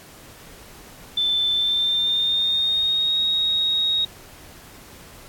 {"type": "tone with pitch glide", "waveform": "sine", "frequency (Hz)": [3532, 3764], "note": ["A7", "A#7"], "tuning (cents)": [6, 16], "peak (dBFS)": -18, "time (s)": [1.17, 4.05], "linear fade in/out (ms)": 5, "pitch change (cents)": 110, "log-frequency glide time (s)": [1.52, 3.18], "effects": ["pink hiss -45 dBFS RMS until 5.28 s", "AAC 64 kbps"]}